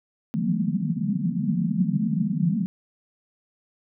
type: band-pass noise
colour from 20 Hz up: pink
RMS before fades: -24 dBFS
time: 0.34-2.66 s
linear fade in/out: 0 ms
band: 150 to 240 Hz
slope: 96 dB/octave
effects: none